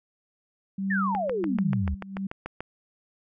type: tone with tremolo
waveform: sine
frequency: 194.3 Hz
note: G3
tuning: 15 cents flat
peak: -24 dBFS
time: 0.78-2.27 s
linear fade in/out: 5 ms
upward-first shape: sine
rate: 1.4 Hz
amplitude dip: 85%
type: exponential sweep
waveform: sine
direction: down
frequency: 1880 to 65.41 Hz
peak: -25 dBFS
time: 0.9-1.95 s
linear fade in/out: 10 ms
type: click train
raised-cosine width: 0.5 ms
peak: -18 dBFS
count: 11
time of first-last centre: 1.15-2.606 s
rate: 6.87 Hz
effects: none